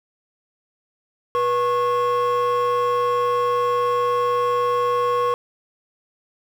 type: tone pair together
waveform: triangle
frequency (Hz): 486.7 / 1092.6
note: B4 / C#6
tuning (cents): -25 / -25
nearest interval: octave + major second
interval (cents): 1400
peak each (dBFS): -17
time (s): 1.35-5.34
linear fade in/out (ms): 0
effects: tanh soft clip ceiling -13 dBFS + 8-bit